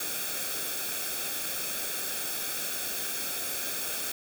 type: noise with comb filter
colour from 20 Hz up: white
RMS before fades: -33 dBFS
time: 0-4.12 s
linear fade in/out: 5 ms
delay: 1 ms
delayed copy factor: -0.65
effects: none